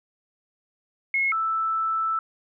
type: tone pair in turn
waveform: sine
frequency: 2170 / 1319.8 Hz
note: C#7 / E6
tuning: -37 / +2 cents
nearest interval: major sixth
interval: 861 cents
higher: first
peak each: -20 / -22 dBFS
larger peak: first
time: 1.14-1.32 / 1.32-2.19 s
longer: second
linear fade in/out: 2 ms
effects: none